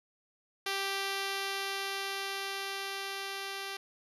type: tone with level ramp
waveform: 5% pulse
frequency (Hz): 392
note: G4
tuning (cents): 0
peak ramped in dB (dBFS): -20 to -26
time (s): 0.66-3.77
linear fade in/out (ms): 5
effects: low-pass 11000 Hz 12 dB/octave